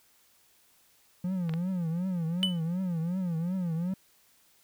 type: tone with vibrato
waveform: triangle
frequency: 174.61 Hz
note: F3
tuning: in tune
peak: -26 dBFS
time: 1.24-3.94 s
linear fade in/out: 5 ms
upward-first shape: triangle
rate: 2.7 Hz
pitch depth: 170 cents each way
type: clicks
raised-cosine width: 0.3 ms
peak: -24 dBFS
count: 2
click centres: 1.494 / 1.538 s
type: tone with exponential decay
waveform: triangle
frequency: 2998 Hz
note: F#7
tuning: 22 cents sharp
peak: -19 dBFS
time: 2.43-2.6 s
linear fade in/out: 0 ms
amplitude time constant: 35 ms
effects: white hiss -64 dBFS RMS until 4.63 s